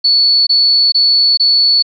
sine tone bursts, 4435 Hz, C#8, in tune, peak -7 dBFS, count 4, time 0.04-1.826 s, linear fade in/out 10 ms, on 430 ms, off 22 ms, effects none

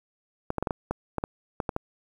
clicks, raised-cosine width 1 ms, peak -13 dBFS, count 11, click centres 0.504 / 0.583 / 0.626 / 0.672 / 0.708 / 0.91 / 1.183 / 1.239 / 1.602 / 1.692 / 1.764 s, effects 8-bit

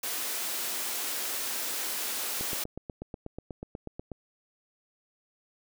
white high-pass noise, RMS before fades -33 dBFS, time 0.03-2.64 s, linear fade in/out 5 ms, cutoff 240 Hz, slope 24 dB/octave
click train, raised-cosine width 2 ms, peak -24 dBFS, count 15, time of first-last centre 2.41-4.117 s, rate 8.2 Hz
effects none

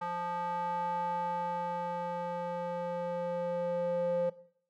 square tone with band-pass filter sweep, 174.7 Hz, F3, 1 cent sharp, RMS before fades -34 dBFS, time 0.01-4.3 s, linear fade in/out 10 ms, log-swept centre 1000 to 550 Hz, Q 4.8, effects noise-tail reverb RT60 0.6 s tail -18 dB re dry

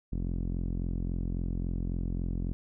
sawtooth tone with low-pass filter, 43.65 Hz, F1, in tune, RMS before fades -32 dBFS, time 0.12-2.53 s, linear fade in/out 0 ms, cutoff 250 Hz, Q 1.6, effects none

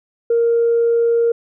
sine tone, 466.2 Hz, A#4, in tune, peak -11 dBFS, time 0.3-1.32 s, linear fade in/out 5 ms, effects tanh soft clip ceiling -8 dBFS

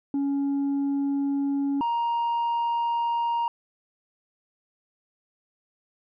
sine tone pair in turn, 279.5 / 937.5 Hz, C#4 / A#5, +14 / +10 cents, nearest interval octave + major sixth, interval 2096 cents, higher second, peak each -20 dBFS, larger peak neither, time 0.14-1.81 / 1.81-3.48 s, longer neither, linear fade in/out 2 ms, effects tanh soft clip ceiling -22 dBFS

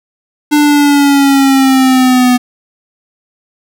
square linear sweep, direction down, 297.7 to 246.9 Hz, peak -6 dBFS, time 0.51-2.38 s, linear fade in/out 20 ms, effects none

